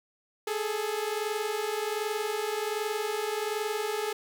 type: tone pair together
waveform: sawtooth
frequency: 415.3 / 436.6 Hz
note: G#4 / A4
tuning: 0 / -13 cents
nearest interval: minor second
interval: 87 cents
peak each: -28 dBFS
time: 0.47-4.13 s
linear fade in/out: 5 ms
effects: none